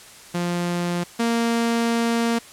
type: tone pair in turn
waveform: sawtooth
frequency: 174.61 / 232.3 Hz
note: F3 / A#3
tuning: 0 / -6 cents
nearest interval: perfect fourth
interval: 494 cents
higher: second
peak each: -18 / -15 dBFS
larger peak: second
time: 0.34-1.04 / 1.19-2.39 s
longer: second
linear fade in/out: 10 ms
effects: white hiss -44 dBFS RMS until 2.52 s + low-pass 10000 Hz 12 dB/octave